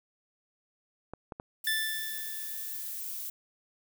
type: clicks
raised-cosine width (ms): 1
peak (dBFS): -25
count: 3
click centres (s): 1.136 / 1.322 / 1.399
type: noise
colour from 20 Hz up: violet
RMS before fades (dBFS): -38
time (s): 1.64-3.3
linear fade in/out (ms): 5
type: tone with exponential decay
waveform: 25% pulse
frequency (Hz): 1760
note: A6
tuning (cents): 0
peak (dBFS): -22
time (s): 1.67-3.01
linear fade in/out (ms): 2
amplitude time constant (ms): 290
effects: none